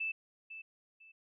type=tone with echo; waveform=sine; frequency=2637 Hz; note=E7; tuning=in tune; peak=-33 dBFS; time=0-0.12 s; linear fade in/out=10 ms; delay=500 ms; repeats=2; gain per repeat=-11 dB; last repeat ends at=1.12 s; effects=none